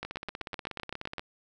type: two click trains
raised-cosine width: 0.3 ms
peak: -19 / -21 dBFS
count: 10 / 20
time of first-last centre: 0.03-1.182 / 0.05-1.195 s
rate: 7.81 / 16.6 Hz
effects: none